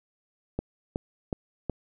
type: click train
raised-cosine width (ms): 2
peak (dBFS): -15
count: 4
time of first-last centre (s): 0.59-1.697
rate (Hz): 2.71
effects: none